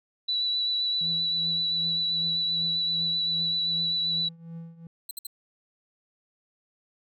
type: tone with vibrato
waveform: sine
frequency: 3948 Hz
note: B7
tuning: 1 cent flat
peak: -24 dBFS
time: 0.28-4.29 s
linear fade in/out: 10 ms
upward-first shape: triangle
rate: 7.7 Hz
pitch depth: 18 cents each way
type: tone with tremolo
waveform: triangle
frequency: 166.1 Hz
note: E3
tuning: 13 cents sharp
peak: -33 dBFS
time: 1.01-4.87 s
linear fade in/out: 2 ms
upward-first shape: triangle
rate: 2.6 Hz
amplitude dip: 85%
type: tone bursts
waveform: 5% pulse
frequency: 4100 Hz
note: C8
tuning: 36 cents flat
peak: -26 dBFS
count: 3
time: 5.09-5.269 s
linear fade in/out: 5 ms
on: 21 ms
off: 58 ms
effects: none